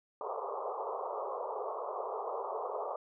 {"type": "band-pass noise", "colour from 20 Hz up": "pink", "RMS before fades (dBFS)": -38, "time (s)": [0.21, 2.96], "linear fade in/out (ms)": 2, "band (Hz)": [400, 1200], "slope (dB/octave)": 96, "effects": []}